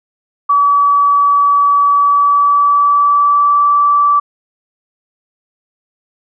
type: tone with pitch glide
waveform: sine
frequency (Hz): 1144 to 1159.3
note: D6 to D6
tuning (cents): -46 to -23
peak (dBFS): -7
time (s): 0.49-4.2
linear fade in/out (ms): 10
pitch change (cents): +23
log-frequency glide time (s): 1.92-3.62
effects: none